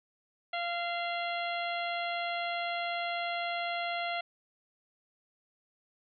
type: harmonic tone with a mistuned harmonic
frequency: 691 Hz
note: F5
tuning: 19 cents flat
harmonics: 1 / 2 / 3 / 4 / 5 / 6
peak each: -34 / -40 / -38 / -42 / -42 / -47 dBFS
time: 0.53-4.21 s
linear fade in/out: 5 ms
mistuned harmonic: 5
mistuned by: -59 cents
effects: none